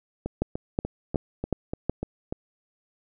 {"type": "two click trains", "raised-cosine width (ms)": 2, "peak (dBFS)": [-16, -10], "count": [8, 5], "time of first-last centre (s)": [[0.26, 2.325], [0.42, 1.896]], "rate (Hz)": [3.39, 2.71], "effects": []}